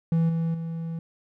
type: tone with level steps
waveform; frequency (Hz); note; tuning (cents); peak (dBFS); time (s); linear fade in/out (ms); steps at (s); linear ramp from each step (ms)
triangle; 164.81; E3; 0; -17 / -21 / -27; 0.12-0.99; 2; 0.29 / 0.54; 5
effects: none